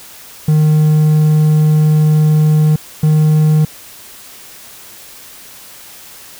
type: tone pair in turn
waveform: triangle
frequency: 153.5 / 154.11 Hz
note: D#3 / D#3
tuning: -23 / -16 cents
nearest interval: unison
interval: 7 cents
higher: second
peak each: -5 dBFS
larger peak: neither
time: 0.48-2.76 / 3.03-3.65 s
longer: first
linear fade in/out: 5 ms
effects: white hiss -36 dBFS RMS until 6.39 s